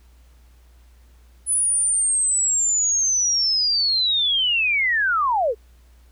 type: linear sweep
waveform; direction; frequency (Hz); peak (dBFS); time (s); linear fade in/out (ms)
sine; down; 10070 to 405.3; -17; 1.46-5.55; 50
effects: added 60 Hz sine -48 dBFS peak until 6.11 s + pink hiss -61 dBFS RMS until 6.11 s